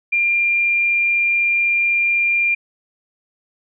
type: tone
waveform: sine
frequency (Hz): 2392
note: D7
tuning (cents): +31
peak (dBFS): -14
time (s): 0.12-2.55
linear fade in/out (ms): 10
effects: none